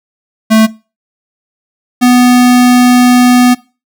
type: tone pair in turn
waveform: square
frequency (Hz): 220 / 247.5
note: A3 / B3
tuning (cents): 0 / +4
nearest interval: major second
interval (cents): 204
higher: second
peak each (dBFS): -4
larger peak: neither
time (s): 0.5-0.67 / 2.01-3.55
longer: second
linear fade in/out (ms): 20
effects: noise-tail reverb RT60 0.3 s tail -20 dB re dry